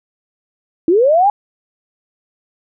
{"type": "linear sweep", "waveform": "sine", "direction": "up", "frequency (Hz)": [313.4, 843], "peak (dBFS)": -8, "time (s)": [0.88, 1.3], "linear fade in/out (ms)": 2, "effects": []}